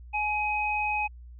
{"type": "tone pair together", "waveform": "sine", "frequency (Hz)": [842, 2523], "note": ["G#5", "D#7"], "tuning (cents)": [24, 23], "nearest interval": "octave + perfect fifth", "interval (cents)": 1899, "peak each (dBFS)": -28, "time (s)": [0.13, 1.08], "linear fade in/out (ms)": 20, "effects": ["added 60 Hz sine -43 dBFS peak until 1.39 s"]}